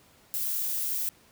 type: noise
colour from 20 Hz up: violet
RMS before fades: -30 dBFS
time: 0.34-1.09 s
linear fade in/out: 0 ms
effects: pink hiss -59 dBFS RMS until 1.31 s + high-pass 60 Hz 12 dB/octave